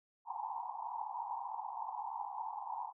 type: band-pass noise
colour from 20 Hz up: pink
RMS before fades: -42 dBFS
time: 0.25-2.93 s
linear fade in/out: 50 ms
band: 790 to 1000 Hz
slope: 96 dB/octave
effects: none